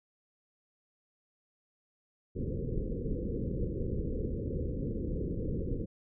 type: low-pass noise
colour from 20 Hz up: pink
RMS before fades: -34 dBFS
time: 2.35-5.86 s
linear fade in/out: 20 ms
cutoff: 520 Hz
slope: 96 dB/octave
effects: none